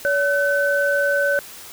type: tone pair together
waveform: sine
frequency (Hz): 568.6 / 1518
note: C#5 / F#6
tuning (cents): +44 / +44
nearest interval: octave + perfect fourth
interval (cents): 1700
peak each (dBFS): -19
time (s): 0.05-1.39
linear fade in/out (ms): 0
effects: white hiss -39 dBFS RMS until 1.72 s